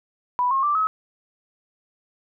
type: tone with pitch steps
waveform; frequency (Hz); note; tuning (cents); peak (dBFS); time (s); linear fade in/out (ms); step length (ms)
sine; 987.8 / 1077.2 / 1174.7 / 1281; B5 / C#6 / D6 / E6; 0 / -50 / 0 / -50; -18; 0.39-0.87; 0; 120
effects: none